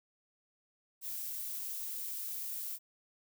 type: noise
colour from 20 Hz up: violet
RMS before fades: -40 dBFS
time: 1.01-2.79 s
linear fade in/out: 50 ms
effects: none